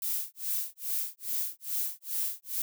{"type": "noise with tremolo", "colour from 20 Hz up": "violet", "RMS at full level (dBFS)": -30, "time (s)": [0.02, 2.62], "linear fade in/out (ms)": 2, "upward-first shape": "sine", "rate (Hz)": 2.4, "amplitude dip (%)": 100, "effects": []}